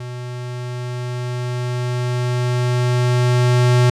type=tone with level ramp; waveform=square; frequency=123.47 Hz; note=B2; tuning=in tune; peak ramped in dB=-28 to -11 dBFS; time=0-3.9 s; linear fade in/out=5 ms; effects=low-pass 8000 Hz 12 dB/octave